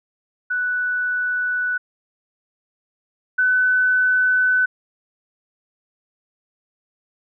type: tone pair in turn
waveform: sine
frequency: 1484 / 1504.7 Hz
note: F#6 / F#6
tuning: +5 / +29 cents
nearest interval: unison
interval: 24 cents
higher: second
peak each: -19 / -14 dBFS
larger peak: second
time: 0.5-1.78 / 3.38-4.66 s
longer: neither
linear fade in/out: 10 ms
effects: none